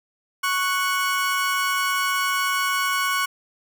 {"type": "tone pair together", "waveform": "30% pulse", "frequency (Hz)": [1108.7, 1480], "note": ["C#6", "F#6"], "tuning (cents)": [0, 0], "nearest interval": "perfect fourth", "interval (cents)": 500, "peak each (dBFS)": [-20, -22], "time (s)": [0.43, 3.26], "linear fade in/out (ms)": 10, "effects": []}